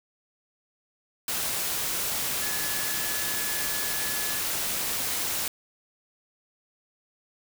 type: tone in noise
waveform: sine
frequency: 1709 Hz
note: G#6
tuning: 49 cents sharp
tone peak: -37 dBFS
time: 2.42-4.39 s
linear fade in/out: 2 ms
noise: white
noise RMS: -29 dBFS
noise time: 1.28-5.48 s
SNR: -11 dB
effects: none